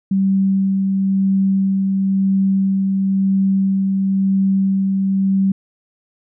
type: tone with tremolo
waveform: sine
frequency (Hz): 193.5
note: G3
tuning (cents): -22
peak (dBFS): -12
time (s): 0.11-5.52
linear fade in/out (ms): 5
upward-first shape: sine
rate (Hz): 0.98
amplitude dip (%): 25
effects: none